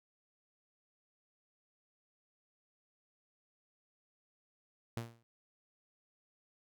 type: tone with exponential decay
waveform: sawtooth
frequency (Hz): 116.3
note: A#2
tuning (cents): -4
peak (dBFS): -31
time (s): 4.97-5.23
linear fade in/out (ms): 0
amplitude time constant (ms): 56
effects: none